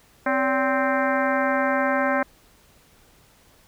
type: harmonic tone with a mistuned harmonic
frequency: 261.6 Hz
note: C4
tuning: in tune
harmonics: 1 / 2 / 3 / 4 / 5 / 6 / 7 / 8 / 9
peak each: -26 / -24 / -28 / -28 / -31 / -27 / -32 / -34 / -41 dBFS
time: 0.26-2.23 s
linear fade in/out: 5 ms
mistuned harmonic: 2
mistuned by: +150 cents
effects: pink hiss -56 dBFS RMS until 3.67 s